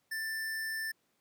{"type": "tone", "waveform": "square", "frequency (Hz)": 1773, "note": "A6", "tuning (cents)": 13, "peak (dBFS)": -35, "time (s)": [0.11, 0.92], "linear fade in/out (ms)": 10, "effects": ["pink hiss -75 dBFS RMS until 1.2 s", "high-pass 150 Hz 12 dB/octave"]}